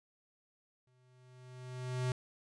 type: tone with exponential growth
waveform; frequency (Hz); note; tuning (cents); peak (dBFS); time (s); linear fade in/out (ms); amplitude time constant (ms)
square; 126.6; B2; +43; -31; 0.87-2.12; 2; 270
effects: resampled to 22050 Hz